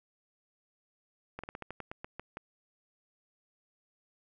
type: slowing click train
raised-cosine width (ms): 0.5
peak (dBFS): -25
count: 11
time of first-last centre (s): 1.39-2.371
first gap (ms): 46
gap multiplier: 1.16
effects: none